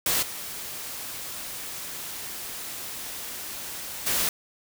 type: noise with level steps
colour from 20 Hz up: white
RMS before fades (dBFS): -24 / -36 / -25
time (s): 0.06-4.29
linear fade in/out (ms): 2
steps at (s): 0.22 / 4.06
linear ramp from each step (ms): 10
effects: none